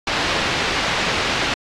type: low-pass noise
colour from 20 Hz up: white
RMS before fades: -21 dBFS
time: 0.07-1.54 s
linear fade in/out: 2 ms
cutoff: 3400 Hz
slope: 12 dB/octave
effects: low-pass 6000 Hz 12 dB/octave + AAC 64 kbps